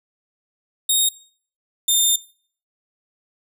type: tone pair in turn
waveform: 15% pulse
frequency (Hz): 3719 / 3617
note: A#7 / A7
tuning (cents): -5 / +47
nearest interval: unison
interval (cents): 48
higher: first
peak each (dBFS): -8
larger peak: neither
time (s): 0.89-1.09 / 1.88-2.16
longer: second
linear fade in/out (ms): 5
effects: noise-tail reverb RT60 0.5 s tail -21 dB re dry